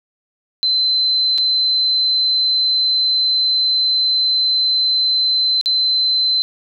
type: tone with dropouts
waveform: sine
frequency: 4065 Hz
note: B7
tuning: 49 cents sharp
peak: -13 dBFS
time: 0.63-6.42 s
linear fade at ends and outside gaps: 0 ms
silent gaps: 1.378-1.383 / 5.612-5.659 s
effects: none